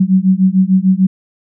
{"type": "beating tone pair", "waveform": "sine", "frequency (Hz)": [185, 191.7], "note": ["F#3", "G3"], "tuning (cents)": [0, -38], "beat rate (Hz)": 6.7, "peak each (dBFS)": -11, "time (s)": [0, 1.07], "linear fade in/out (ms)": 10, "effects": []}